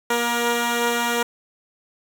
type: tone pair together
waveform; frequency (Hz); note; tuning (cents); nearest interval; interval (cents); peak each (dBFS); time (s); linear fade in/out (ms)
10% pulse; 237.7 / 472.7; A#3 / A#4; +34 / +24; octave; 1190; -15 / -14; 0.1-1.23; 5
effects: 8-bit